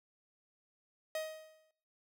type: tone with exponential decay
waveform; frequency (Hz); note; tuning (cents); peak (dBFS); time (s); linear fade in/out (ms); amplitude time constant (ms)
45% pulse; 629; D#5; +19; -34; 1.15-1.71; 2; 120
effects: noise-tail reverb RT60 0.6 s tail -20 dB re dry